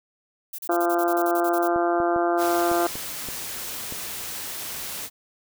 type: noise bursts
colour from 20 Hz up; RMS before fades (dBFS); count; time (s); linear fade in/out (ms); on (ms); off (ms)
violet; -34; 13; 0.53-1.677; 5; 55; 36
type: harmonic tone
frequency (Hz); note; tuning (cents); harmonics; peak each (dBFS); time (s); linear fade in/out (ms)
172.4; F3; -22; 2 / 3 / 4 / 5 / 6 / 7 / 8 / 9; -23 / -32 / -23 / -33 / -35 / -31 / -33 / -37; 0.69-2.87; 5
type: clicks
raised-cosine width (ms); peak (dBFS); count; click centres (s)
2; -22; 7; 1.761 / 2.002 / 2.162 / 2.715 / 2.955 / 3.287 / 3.924
type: noise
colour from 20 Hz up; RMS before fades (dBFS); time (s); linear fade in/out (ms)
white; -33; 2.37-5.1; 50
effects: none